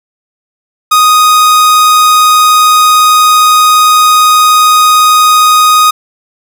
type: tone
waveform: 45% pulse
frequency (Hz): 1244.5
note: D#6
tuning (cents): 0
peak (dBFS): -3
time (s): 0.91-5.91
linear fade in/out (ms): 10
effects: none